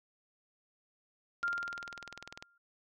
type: click train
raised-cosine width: 0.2 ms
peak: -26 dBFS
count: 21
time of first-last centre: 1.43-2.425 s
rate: 20.1 Hz
type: tone with exponential decay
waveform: sine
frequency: 1396.9 Hz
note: F6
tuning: in tune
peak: -29 dBFS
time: 1.43-2.58 s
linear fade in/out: 5 ms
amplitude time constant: 250 ms
effects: none